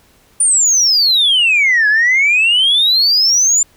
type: exponential two-way sweep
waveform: sine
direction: down then up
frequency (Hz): 9397 to 1661.2 to 7260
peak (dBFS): -7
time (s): 0.4-3.63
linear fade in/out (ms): 5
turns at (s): 1.88
effects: tanh soft clip ceiling -6 dBFS + pink hiss -51 dBFS RMS until 3.76 s